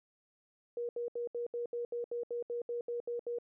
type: tone bursts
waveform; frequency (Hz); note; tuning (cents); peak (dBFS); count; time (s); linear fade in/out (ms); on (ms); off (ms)
sine; 476.7; A#4; +39; -34; 14; 0.77-3.386; 2; 120; 72
effects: none